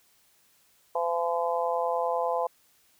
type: harmonic tone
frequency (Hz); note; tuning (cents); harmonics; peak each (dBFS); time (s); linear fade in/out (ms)
170; F3; -46; 3 / 4 / 5 / 6; -29 / -30 / -31 / -32; 0.95-2.47; 5
effects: white hiss -64 dBFS RMS until 2.99 s